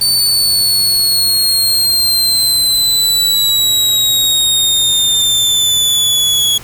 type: linear sweep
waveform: sawtooth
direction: down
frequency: 4540 to 3346 Hz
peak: -7 dBFS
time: 0.01-6.58 s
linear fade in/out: 5 ms
effects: added 118 Hz sine -37 dBFS peak until 6.63 s + pink hiss -34 dBFS RMS until 6.63 s